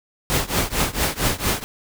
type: noise with tremolo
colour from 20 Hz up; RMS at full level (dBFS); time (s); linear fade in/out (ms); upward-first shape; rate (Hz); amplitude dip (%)
pink; -18; 0.3-1.64; 0; triangle; 4.4; 95
effects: none